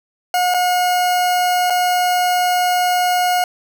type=tone with dropouts; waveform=40% pulse; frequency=721 Hz; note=F#5; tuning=45 cents flat; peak=-13 dBFS; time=0.34-3.44 s; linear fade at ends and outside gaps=2 ms; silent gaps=0.54-0.544 / 1.7-1.704 s; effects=none